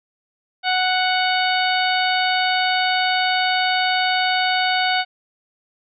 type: harmonic tone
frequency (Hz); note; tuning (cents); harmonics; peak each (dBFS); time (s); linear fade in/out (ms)
740; F#5; 0; 1 / 2 / 3 / 4 / 5 / 6; -20 / -23 / -25 / -26 / -27 / -28; 0.63-5.05; 50
effects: none